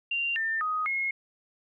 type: tone with pitch steps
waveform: sine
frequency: 2774 / 1797 / 1251 / 2161 Hz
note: F7 / A6 / D#6 / C#7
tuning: -12 / +36 / +9 / -45 cents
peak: -26 dBFS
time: 0.11-1.11 s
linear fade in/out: 5 ms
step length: 250 ms
effects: none